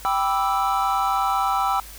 triangle chord, E minor seventh, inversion first, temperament equal, 784 / 987.8 / 1174.7 / 1318.5 Hz, G5 / B5 / D6 / E6, 0 / 0 / 0 / 0 cents, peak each -21 / -24 / -27 / -22 dBFS, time 0.05-1.8 s, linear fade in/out 0 ms, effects added 50 Hz sine -42 dBFS peak until 1.98 s + white hiss -42 dBFS RMS until 1.98 s

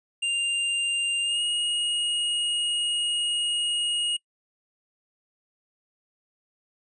square tone with pitch glide, 2794 to 2874 Hz, F7 to F7, 0 to +49 cents, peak -24 dBFS, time 0.22-4.17 s, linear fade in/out 10 ms, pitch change +49 cents, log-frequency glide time 1.22-1.42 s, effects noise-tail reverb RT60 0.1 s tail -25 dB re dry + resampled to 22050 Hz

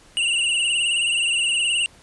square tone with vibrato, 2811 Hz, F7, 11 cents sharp, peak -19 dBFS, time 0.17-1.86 s, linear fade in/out 0 ms, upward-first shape triangle, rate 19 Hz, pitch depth 88 cents each way, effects pink hiss -51 dBFS RMS until 2.02 s + resampled to 24000 Hz

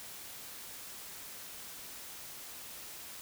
silence, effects white hiss -47 dBFS RMS until 3.21 s

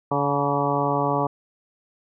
harmonic tone with a mistuned harmonic, 142.7 Hz, D3, 49 cents flat, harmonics 1 / 2 / 3 / 4 / 5 / 6 / 7 / 8, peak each -28 / -28 / -28 / -28 / -28 / -28 / -28 / -28 dBFS, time 0.11-1.27 s, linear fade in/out 5 ms, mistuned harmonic 7, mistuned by -57 cents, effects none

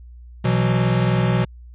square chord, B suspended fourth, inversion none, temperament equal with one note detuned, 123.47 / 166.34 / 185 Hz, B2 / E3 / F#3, 0 / +16 / 0 cents, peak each -19 / -23 / -23 dBFS, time 0.44-1.45 s, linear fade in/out 10 ms, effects added 60 Hz sine -38 dBFS peak until 1.74 s + resampled to 8000 Hz

